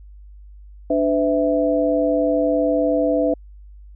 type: tone cluster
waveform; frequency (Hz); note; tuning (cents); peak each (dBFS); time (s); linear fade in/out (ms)
sine; 294.8 / 507 / 656; D4 / B4 / E5; +7 / +45 / -9; -20; 0.9-3.34; 5
effects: added 50 Hz sine -39 dBFS peak until 3.95 s